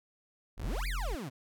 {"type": "exponential two-way sweep", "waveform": "30% pulse", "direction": "up then down", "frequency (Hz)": [30.87, 2489, 114.5], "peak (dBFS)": -35, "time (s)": [0.57, 1.3], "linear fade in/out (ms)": 20, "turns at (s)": 0.87}
{"type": "tone", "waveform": "triangle", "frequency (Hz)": 44.04, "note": "F1", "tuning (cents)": 15, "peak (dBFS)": -30, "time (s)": [0.64, 1.15], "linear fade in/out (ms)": 0}
{"effects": []}